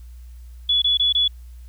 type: tone bursts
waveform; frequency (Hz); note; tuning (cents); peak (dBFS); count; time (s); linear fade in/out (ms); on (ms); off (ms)
sine; 3412; G#7; +46; -15; 4; 0.69-1.279; 5; 130; 23
effects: added 60 Hz sine -37 dBFS peak until 1.68 s + white hiss -60 dBFS RMS until 1.68 s